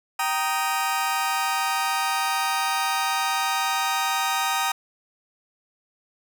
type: chord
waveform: sawtooth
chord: Eb major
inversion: first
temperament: just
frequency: 777.8 / 933.4 / 1244.5 Hz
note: G5 / Bb5 / Eb6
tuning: -14 / +2 / 0 cents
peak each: -23 dBFS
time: 0.19-4.72 s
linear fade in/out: 5 ms
effects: none